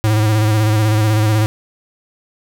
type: tone with vibrato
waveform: square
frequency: 107.8 Hz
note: A2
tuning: 35 cents flat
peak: -12 dBFS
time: 0.04-1.46 s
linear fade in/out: 0 ms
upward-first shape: square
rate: 16 Hz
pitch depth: 33 cents each way
effects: none